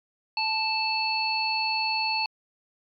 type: harmonic tone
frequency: 880 Hz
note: A5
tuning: in tune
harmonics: 1 / 3 / 5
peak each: -28 / -28 / -28 dBFS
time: 0.37-2.26 s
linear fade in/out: 2 ms
effects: MP3 96 kbps